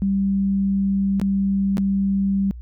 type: tone with dropouts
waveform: sine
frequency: 196 Hz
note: G3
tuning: in tune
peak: -17 dBFS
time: 0.02-2.51 s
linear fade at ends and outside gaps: 0 ms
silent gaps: 1.198-1.215 / 1.771-1.781 s
effects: added 60 Hz sine -33 dBFS peak until 2.61 s